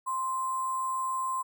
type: tone with sample-and-hold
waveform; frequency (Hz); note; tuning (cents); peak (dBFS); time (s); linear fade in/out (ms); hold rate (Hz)
sine; 1046.5; C6; 0; -28; 0.06-1.43; 20; 8820
effects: none